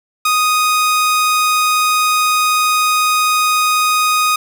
sawtooth tone, 1244.5 Hz, D#6, in tune, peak -8 dBFS, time 0.25-4.36 s, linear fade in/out 5 ms, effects none

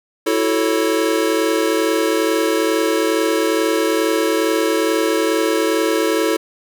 square chord, F# minor seventh, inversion third, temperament equal with one note detuned, 327.7 / 370 / 440 / 554.4 Hz, E4 / F#4 / A4 / C#5, -10 / 0 / 0 / 0 cents, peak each -20 / -24 / -20 / -24 dBFS, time 0.26-6.37 s, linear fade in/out 10 ms, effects none

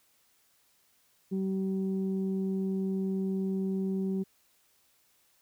sine tone pair together, 191.2 / 382.4 Hz, G3 / G4, -43 / -43 cents, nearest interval octave, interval 1200 cents, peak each -28 / -34 dBFS, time 1.31-4.24 s, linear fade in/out 20 ms, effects tanh soft clip ceiling -22 dBFS + white hiss -68 dBFS RMS until 5.41 s

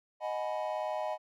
triangle chord, G# minor seventh, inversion second, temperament equal with one note detuned, 622.3 / 740 / 841.7 / 987.8 Hz, D#5 / F#5 / G#5 / B5, 0 / 0 / +23 / 0 cents, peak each -33 / -37 / -37 / -39 dBFS, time 0.2-1.18 s, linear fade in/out 50 ms, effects none

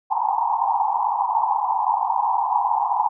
white band-pass noise, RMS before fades -21 dBFS, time 0.1-3.09 s, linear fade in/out 20 ms, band 780 to 1000 Hz, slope 96 dB/octave, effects none

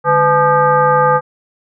sine tone with frequency modulation, 860 Hz, A5, 40 cents flat, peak -8 dBFS, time 0.04-1.21 s, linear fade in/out 50 ms, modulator 356 Hz, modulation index 1.5, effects none

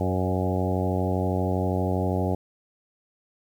harmonic tone with a mistuned harmonic, 92.5 Hz, F#2, in tune, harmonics 1 / 2 / 3 / 4 / 5 / 6 / 7 / 8 / 9, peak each -26 / -29 / -31 / -32 / -33 / -34 / -34 / -35 / -36 dBFS, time 0-2.35 s, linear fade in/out 5 ms, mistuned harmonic 6, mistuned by +16 cents, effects 9-bit

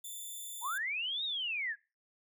5% pulse tone, 3533 Hz, A7, 6 cents sharp, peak -34 dBFS, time 0.04-0.78 s, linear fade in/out 5 ms
sine linear two-way sweep, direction up then down, 840 to 3817 to 1591 Hz, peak -33 dBFS, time 0.61-1.76 s, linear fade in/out 50 ms, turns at 1.24 s
effects noise-tail reverb RT60 0.3 s tail -22 dB re dry

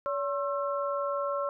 sine tone cluster, 568 / 1076 / 1337 Hz, C#5 / C6 / E6, +42 / +48 / +24 cents, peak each -30 / -34 / -35 dBFS, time 0.06-1.49 s, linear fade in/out 0 ms, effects none

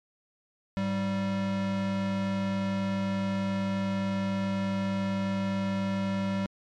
square tone pair together, 103.35 / 194.7 Hz, G#2 / G3, -8 / -12 cents, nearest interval major seventh, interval 1096 cents, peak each -37 / -28 dBFS, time 0.77-6.46 s, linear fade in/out 0 ms, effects low-pass 4000 Hz 12 dB/octave + MP3 96 kbps

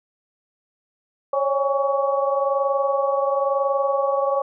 sine tone cluster, 546 / 567 / 820 / 1124 Hz, C#5 / C#5 / G#5 / C#6, -26 / +39 / -22 / +24 cents, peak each -21 / -25 / -27 / -25 dBFS, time 1.33-4.42 s, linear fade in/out 5 ms, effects none

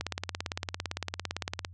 click train, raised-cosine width 0.2 ms, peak -14 dBFS, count 30, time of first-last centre 0.01-1.648 s, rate 17.7 Hz, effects added 89 Hz sine -46 dBFS peak until 1.73 s + resampled to 22050 Hz

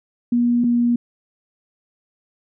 sine tone pair in turn, 240 / 239 Hz, B3 / A#3, -49 / +43 cents, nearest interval unison, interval 8 cents, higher first, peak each -14 dBFS, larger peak neither, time 0.32-0.64 / 0.64-0.96 s, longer neither, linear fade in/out 5 ms, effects none

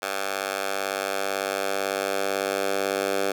10% pulse tone with high-pass filter sweep, 98 Hz, G2, in tune, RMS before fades -27 dBFS, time 0.02-3.32 s, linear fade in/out 5 ms, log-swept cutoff 820 to 460 Hz, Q 1.2, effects none

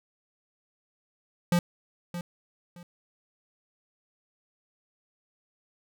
square tone with echo, 174.61 Hz, F3, in tune, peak -21 dBFS, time 1.52-1.59 s, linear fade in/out 2 ms, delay 620 ms, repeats 2, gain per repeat -12 dB, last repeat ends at 2.83 s, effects none

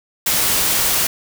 white noise, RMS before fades -17 dBFS, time 0.26-1.07 s, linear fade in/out 5 ms, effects none

